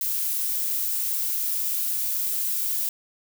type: noise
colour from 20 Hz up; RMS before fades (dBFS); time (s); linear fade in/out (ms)
violet; -26; 0.01-2.89; 2
effects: none